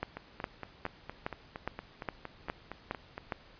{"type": "two click trains", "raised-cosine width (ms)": 0.5, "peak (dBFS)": [-18, -24], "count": [9, 14], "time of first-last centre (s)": [[0.03, 3.322], [0.17, 3.179]], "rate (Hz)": [2.43, 4.32], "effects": ["pink hiss -57 dBFS RMS until 3.59 s", "resampled to 11025 Hz"]}